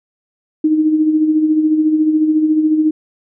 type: tone with tremolo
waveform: sine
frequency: 310.3 Hz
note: D#4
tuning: 5 cents flat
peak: -8 dBFS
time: 0.64-2.91 s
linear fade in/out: 5 ms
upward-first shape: sine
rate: 14 Hz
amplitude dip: 50%
effects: none